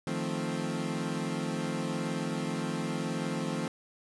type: chord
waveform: 30% pulse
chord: F dominant seventh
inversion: third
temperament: equal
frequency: 155.56 / 174.61 / 220 / 261.6 Hz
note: Eb3 / F3 / A3 / C4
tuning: 0 / 0 / 0 / 0 cents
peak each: -34 dBFS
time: 0.07-3.68 s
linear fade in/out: 2 ms
effects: resampled to 24000 Hz